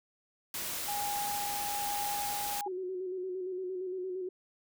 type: noise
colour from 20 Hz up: white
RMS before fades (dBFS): -37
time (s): 0.54-2.61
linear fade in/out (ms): 2
type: tone with tremolo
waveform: sine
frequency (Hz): 819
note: G#5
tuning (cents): -24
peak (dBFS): -33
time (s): 0.88-2.68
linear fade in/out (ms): 5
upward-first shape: sine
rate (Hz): 1.1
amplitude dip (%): 25
type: tone with vibrato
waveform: sine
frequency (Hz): 370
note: F#4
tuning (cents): 0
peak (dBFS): -34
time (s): 2.66-4.29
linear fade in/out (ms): 5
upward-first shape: square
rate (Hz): 8.7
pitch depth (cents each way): 35
effects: none